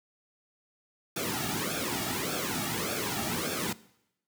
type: noise with flanger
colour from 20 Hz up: pink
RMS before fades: -32 dBFS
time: 1.16-3.73 s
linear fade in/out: 5 ms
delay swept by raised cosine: 1 to 2 ms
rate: 1.7 Hz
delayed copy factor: -0.75
effects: noise-tail reverb RT60 0.8 s tail -20 dB re dry + high-pass 100 Hz 12 dB/octave